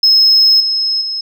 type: tone with level steps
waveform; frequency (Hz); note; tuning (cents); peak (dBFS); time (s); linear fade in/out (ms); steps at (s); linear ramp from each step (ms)
sine; 5170; E8; -34; -4 / -12 / -17; 0.03-1.21; 5; 0.6 / 1.01; 5
effects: tanh soft clip ceiling -3 dBFS